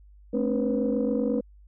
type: tone cluster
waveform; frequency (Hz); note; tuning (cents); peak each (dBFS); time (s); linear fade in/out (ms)
sine; 218.3 / 265.7 / 292.3 / 486.5 / 535; A3 / C4 / D4 / B4 / C5; -13 / +27 / -8 / -26 / +38; -27 / -27 / -32 / -27 / -34; 0.33-1.41; 10
effects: tanh soft clip ceiling -15 dBFS + added 50 Hz sine -49 dBFS peak until 1.67 s